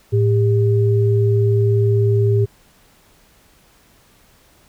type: tone pair together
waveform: sine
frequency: 110 / 399.1 Hz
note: A2 / G4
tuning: 0 / +31 cents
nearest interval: octave + minor seventh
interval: 2231 cents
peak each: -13 / -18 dBFS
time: 0.12-2.46 s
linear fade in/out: 20 ms
effects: pink hiss -53 dBFS RMS until 4.68 s